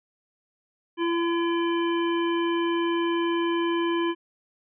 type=harmonic tone; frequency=338.8 Hz; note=E4; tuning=48 cents sharp; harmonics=1 / 3 / 5 / 7 / 9; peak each=-23 / -30 / -36 / -39 / -37 dBFS; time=0.97-4.15 s; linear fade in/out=50 ms; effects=none